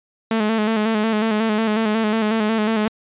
sawtooth tone with vibrato, 218 Hz, A3, 16 cents flat, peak -13 dBFS, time 0.31-2.88 s, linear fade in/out 2 ms, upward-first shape square, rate 5.5 Hz, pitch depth 47 cents each way, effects resampled to 8000 Hz

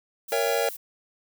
violet noise, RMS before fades -38 dBFS, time 0.28-0.77 s, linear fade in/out 10 ms
square chord, A# diminished seventh, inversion none, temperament just, 466.2 / 559.4 / 671.3 / 805.5 Hz, A#4 / C#5 / E5 / G5, 0 / +16 / +31 / +47 cents, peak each -27 / -28 / -31 / -31 dBFS, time 0.32-0.69 s, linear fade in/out 2 ms
effects none

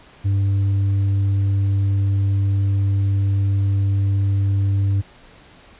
triangle tone with tanh clipping, 98.7 Hz, G2, 12 cents sharp, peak -16 dBFS, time 0.24-5.02 s, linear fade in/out 20 ms, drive 8 dB, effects pink hiss -47 dBFS RMS until 5.79 s + resampled to 8000 Hz

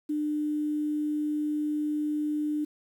sine tone with quantisation, 300 Hz, D4, 37 cents sharp, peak -26 dBFS, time 0.09-2.65 s, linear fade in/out 10 ms, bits 9, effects none

